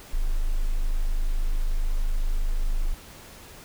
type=tone; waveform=sine; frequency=26.1 Hz; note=G#0; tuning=10 cents sharp; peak=-19 dBFS; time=0.13-2.94 s; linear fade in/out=10 ms; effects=tanh soft clip ceiling -17 dBFS + pink hiss -46 dBFS RMS until 3.64 s